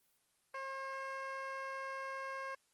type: tone with band-pass filter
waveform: 15% pulse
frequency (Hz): 537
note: C5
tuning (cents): +45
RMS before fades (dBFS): -43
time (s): 0.54-2.55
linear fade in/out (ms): 5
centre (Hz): 1100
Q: 0.8
effects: white hiss -75 dBFS RMS until 2.73 s + Opus 24 kbps